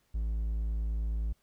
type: tone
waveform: triangle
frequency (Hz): 54.8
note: A1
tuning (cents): -6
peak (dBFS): -27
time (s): 0.14-1.33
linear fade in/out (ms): 10
effects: pink hiss -72 dBFS RMS until 1.42 s